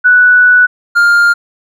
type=tone pair in turn; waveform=sine / triangle; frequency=1480 / 1404.4 Hz; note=F#6 / F6; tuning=0 / +9 cents; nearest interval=minor second; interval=91 cents; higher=first; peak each=-3 dBFS; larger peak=neither; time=0.04-0.67 / 0.95-1.34 s; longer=first; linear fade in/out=20 ms; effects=none